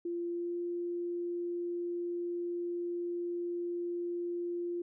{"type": "tone with pitch glide", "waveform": "sine", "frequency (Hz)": [344.7, 347.9], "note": ["F4", "F4"], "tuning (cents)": [-23, -7], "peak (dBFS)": -33, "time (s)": [0.05, 4.82], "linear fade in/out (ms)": 5, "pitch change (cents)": 16, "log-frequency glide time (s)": [0.3, 0.57], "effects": []}